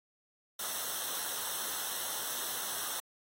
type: noise with comb filter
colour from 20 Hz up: white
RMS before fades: -37 dBFS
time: 0.59-3 s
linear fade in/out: 5 ms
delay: 0.42 ms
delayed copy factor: -0.75
effects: AAC 48 kbps